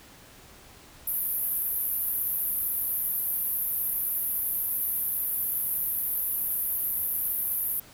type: band-pass noise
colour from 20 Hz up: pink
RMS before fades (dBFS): -29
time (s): 1.07-7.8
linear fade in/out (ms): 5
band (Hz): 11000 to 15000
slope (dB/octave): 96
effects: pink hiss -51 dBFS RMS until 7.93 s